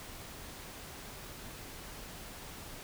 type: silence
effects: pink hiss -47 dBFS RMS until 2.83 s